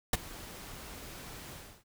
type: noise with ADSR envelope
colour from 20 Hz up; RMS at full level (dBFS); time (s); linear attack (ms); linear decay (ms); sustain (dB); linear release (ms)
pink; -25; 0.13-1.84; 4; 26; -21; 310
effects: none